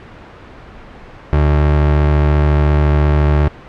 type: tone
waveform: 30% pulse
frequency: 74.3 Hz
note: D2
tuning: 21 cents sharp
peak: -7 dBFS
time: 1.33-3.48 s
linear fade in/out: 0 ms
effects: pink hiss -36 dBFS RMS until 3.68 s + low-pass 2000 Hz 12 dB/octave